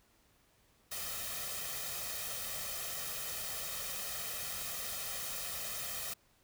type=noise with comb filter; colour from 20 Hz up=white; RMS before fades=-40 dBFS; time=0.91-6.14 s; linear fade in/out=10 ms; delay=1.6 ms; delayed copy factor=+0.7; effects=pink hiss -69 dBFS RMS until 6.43 s